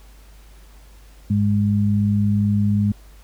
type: tone pair together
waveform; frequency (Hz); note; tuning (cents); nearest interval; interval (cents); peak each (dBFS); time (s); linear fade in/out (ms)
sine; 102.9 / 205.5; G#2 / G#3; -16 / -18; octave; 1198; -18; 1.3-2.92; 5
effects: added 50 Hz sine -43 dBFS peak until 3.23 s + pink hiss -53 dBFS RMS until 3.23 s